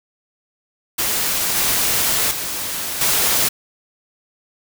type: noise with level steps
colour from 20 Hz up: white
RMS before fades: -20 / -18 / -25 / -17 dBFS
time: 0.98-3.49 s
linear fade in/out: 10 ms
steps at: 1.56 / 2.31 / 3.01 s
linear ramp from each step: 2 ms
effects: none